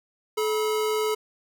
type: tone pair together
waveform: square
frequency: 430.6 / 966.7 Hz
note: A4 / B5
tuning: -37 / -37 cents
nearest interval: octave + major second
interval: 1400 cents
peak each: -24 / -33 dBFS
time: 0.37-1.15 s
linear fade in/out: 10 ms
effects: none